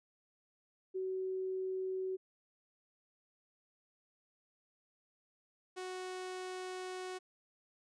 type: tone pair in turn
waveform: sine / sawtooth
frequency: 376.2 / 369.3 Hz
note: F#4 / F#4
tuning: +29 / -3 cents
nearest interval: unison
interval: 32 cents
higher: first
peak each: -35 / -37 dBFS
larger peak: first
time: 0.94-2.17 / 5.76-7.19 s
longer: second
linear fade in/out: 20 ms
effects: resampled to 22050 Hz